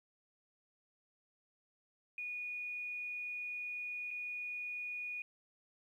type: tone with dropouts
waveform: sine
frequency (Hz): 2458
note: D#7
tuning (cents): -22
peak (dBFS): -39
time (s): 2.18-5.22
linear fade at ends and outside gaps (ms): 2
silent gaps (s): 4.107-4.111
effects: 12-bit